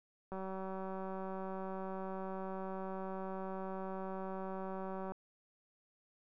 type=click train; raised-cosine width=1 ms; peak=-30 dBFS; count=913; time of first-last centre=0.32-5.12 s; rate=190 Hz; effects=none